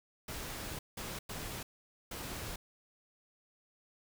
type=noise bursts at uneven times; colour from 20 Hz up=pink; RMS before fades=-42 dBFS; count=4; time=0.28-0.79 / 0.97-1.19 / 1.29-1.63 / 2.11-2.56 s; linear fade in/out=5 ms; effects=none